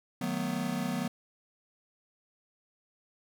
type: chord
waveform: square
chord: B dominant seventh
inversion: first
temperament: just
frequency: 154.34 / 185.21 / 222.2 / 246.9 Hz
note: D#3 / F#3 / A3 / B3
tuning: -14 / +2 / +17 / 0 cents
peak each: -40 / -36 / -38 / -35 dBFS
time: 0.21-1.08 s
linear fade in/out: 5 ms
effects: none